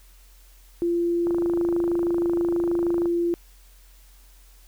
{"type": "tone", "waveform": "sine", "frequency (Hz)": 343.5, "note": "F4", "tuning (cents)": -29, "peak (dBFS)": -20, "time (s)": [0.82, 3.34], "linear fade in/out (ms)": 0}
{"type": "click train", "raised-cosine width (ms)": 1, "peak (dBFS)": -20, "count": 48, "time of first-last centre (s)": [1.27, 3.057], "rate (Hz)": 26.3}
{"effects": ["added 44 Hz sine -49 dBFS peak until 4.67 s", "white hiss -57 dBFS RMS until 4.67 s"]}